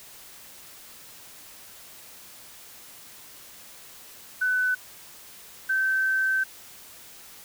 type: tone pair in turn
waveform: sine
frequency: 1503 / 1545.3 Hz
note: F#6 / G6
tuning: +27 / -25 cents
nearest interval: unison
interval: 48 cents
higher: second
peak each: -21 / -21 dBFS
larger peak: neither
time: 4.41-4.75 / 5.69-6.44 s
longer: second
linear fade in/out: 10 ms
effects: white hiss -47 dBFS RMS until 7.44 s